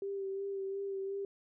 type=tone with vibrato; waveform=sine; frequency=392 Hz; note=G4; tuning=in tune; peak=-35 dBFS; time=0.02-1.25 s; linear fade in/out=2 ms; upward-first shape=sine; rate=2.8 Hz; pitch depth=24 cents each way; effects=none